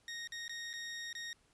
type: tone with dropouts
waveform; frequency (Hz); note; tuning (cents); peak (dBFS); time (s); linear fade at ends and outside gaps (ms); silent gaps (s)
20% pulse; 1864.7; A#6; 0; -36; 0.08-1.33; 1; 0.274-0.321 / 0.48-0.494 / 0.731-0.737 / 1.129-1.151
effects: pink hiss -71 dBFS RMS until 1.53 s + resampled to 24000 Hz